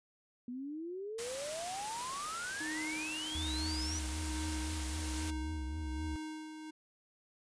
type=exponential sweep; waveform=sine; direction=up; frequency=239.1 to 5990 Hz; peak=-39 dBFS; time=0.48-3.99 s; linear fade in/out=2 ms
type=noise; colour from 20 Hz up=white; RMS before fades=-42 dBFS; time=1.18-5.31 s; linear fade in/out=10 ms
type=tone with tremolo; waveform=square; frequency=311.1 Hz; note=D#4; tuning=in tune; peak=-40 dBFS; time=2.6-6.71 s; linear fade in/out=10 ms; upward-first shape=sine; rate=1.2 Hz; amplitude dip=50%
type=tone with vibrato; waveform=triangle; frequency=72.8 Hz; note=D2; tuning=15 cents flat; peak=-35 dBFS; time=3.35-6.16 s; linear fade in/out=0 ms; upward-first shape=triangle; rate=3.8 Hz; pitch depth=230 cents each way
effects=resampled to 22050 Hz